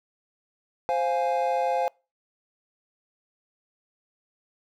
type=chord; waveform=triangle; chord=F minor; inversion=second; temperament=equal; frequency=523.3 / 698.5 / 830.6 Hz; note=C5 / F5 / Ab5; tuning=0 / 0 / 0 cents; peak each=-25 dBFS; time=0.89-1.88 s; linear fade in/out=0 ms; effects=noise-tail reverb RT60 0.3 s tail -26 dB re dry